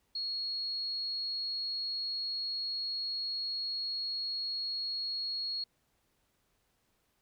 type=tone; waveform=sine; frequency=4315 Hz; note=C#8; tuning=47 cents flat; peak=-33 dBFS; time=0.15-5.64 s; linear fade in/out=5 ms; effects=pink hiss -75 dBFS RMS until 7.21 s